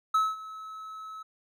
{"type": "tone with ADSR envelope", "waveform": "triangle", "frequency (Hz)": 1294, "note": "E6", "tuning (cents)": -32, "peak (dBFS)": -18, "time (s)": [0.14, 1.23], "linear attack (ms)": 7, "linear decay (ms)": 210, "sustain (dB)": -19, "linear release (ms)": 10, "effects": []}